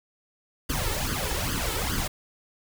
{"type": "noise with flanger", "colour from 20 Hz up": "pink", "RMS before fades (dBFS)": -28, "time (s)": [0.69, 2.08], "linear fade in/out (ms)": 10, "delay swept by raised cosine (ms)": [0.62, 2.32], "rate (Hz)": 2.4, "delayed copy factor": 0.75, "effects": []}